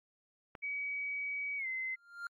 click, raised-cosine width 0.5 ms, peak -30 dBFS, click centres 0.552 s
sine tone with pitch glide, 2270 to 2058 Hz, C#7 to C7, +41 to -29 cents, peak -35 dBFS, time 0.62-1.96 s, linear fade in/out 20 ms, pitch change -170 cents, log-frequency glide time 1.57-1.67 s
triangle tone with exponential growth, 1396.9 Hz, F6, in tune, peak -34 dBFS, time 1.92-2.27 s, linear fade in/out 2 ms, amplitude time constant 76 ms
effects AAC 48 kbps

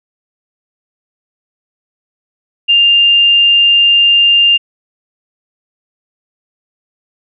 sine tone, 2800 Hz, F7, 4 cents sharp, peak -5 dBFS, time 2.68-4.58 s, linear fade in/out 20 ms, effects none

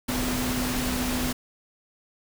sine tone in noise, 250.6 Hz, B3, 25 cents sharp, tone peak -28 dBFS, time 0.08-1.33 s, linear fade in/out 10 ms, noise pink, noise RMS -29 dBFS, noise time 0.08-1.33 s, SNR -2 dB, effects none

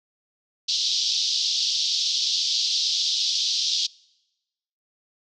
white band-pass noise, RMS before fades -24 dBFS, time 0.68-3.87 s, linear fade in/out 10 ms, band 3300 to 5500 Hz, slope 48 dB/octave, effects noise-tail reverb RT60 1.0 s tail -25 dB re dry

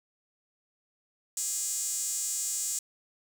sawtooth tone with high-pass filter, 413.2 Hz, G#4, 9 cents flat, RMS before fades -32 dBFS, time 1.37-2.79 s, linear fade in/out 2 ms, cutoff 7300 Hz, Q 4.3, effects none

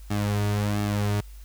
sawtooth tone with flanger, 103.2 Hz, G#2, 10 cents flat, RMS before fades -25 dBFS, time 0.1-1.21 s, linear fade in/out 10 ms, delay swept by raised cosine 2 to 3.8 ms, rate 1.4 Hz, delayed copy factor -0.65, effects added 50 Hz sine -40 dBFS peak until 1.44 s + white hiss -56 dBFS RMS until 1.44 s

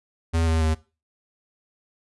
square tone with pitch steps, 82.41 / 80.76 / 79.14 Hz, E2 / E2 / D#2, 0 / -35 / +30 cents, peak -20 dBFS, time 0.33-0.75 s, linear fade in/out 20 ms, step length 140 ms, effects noise-tail reverb RT60 0.3 s tail -19 dB re dry + resampled to 24000 Hz

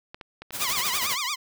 clicks, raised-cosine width 0.3 ms, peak -23 dBFS, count 6, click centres 0.145 / 0.212 / 0.42 / 0.507 / 0.702 / 0.752 s
white noise with tremolo, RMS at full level -27 dBFS, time 0.52-1.17 s, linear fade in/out 50 ms, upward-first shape sine, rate 12 Hz, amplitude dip 65%
10% pulse tone with vibrato, 1089 Hz, C#6, 31 cents flat, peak -18 dBFS, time 0.6-1.36 s, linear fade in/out 20 ms, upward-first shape triangle, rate 8.8 Hz, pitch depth 240 cents each way
effects none

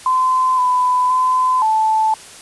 sine tone with pitch steps, 1027 / 1001 / 1019 / 875 Hz, C6 / B5 / C6 / A5, -33 / +23 / -46 / -10 cents, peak -12 dBFS, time 0.06-2.14 s, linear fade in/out 2 ms, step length 520 ms, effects white hiss -38 dBFS RMS until 2.41 s + resampled to 24000 Hz

